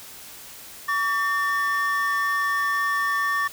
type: tone pair together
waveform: triangle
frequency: 1138.5 / 1801 Hz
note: C#6 / A6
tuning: +46 / +40 cents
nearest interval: minor sixth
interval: 794 cents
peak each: -22 dBFS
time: 0.88-3.48 s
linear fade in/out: 10 ms
effects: white hiss -42 dBFS RMS until 3.52 s